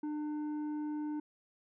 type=tone with tanh clipping; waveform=triangle; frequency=300 Hz; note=D4; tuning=37 cents sharp; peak=-36 dBFS; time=0.03-1.2 s; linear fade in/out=5 ms; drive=11 dB; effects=none